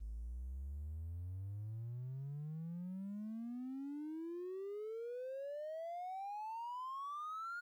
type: exponential sweep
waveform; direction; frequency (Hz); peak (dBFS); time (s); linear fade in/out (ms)
triangle; up; 51.91 to 1439; -39; 0-7.61; 20
effects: tanh soft clip ceiling -38 dBFS + 13-bit